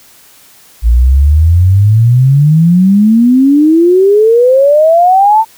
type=exponential sweep; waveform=sine; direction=up; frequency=55.4 to 908 Hz; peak=-3 dBFS; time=0.82-5.45 s; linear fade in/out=50 ms; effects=white hiss -41 dBFS RMS until 5.57 s